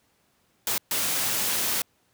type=noise bursts at uneven times; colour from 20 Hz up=white; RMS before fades=-26 dBFS; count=2; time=0.67-0.78 / 0.91-1.82 s; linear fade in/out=2 ms; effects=pink hiss -67 dBFS RMS until 2.13 s + high-pass 80 Hz 12 dB/octave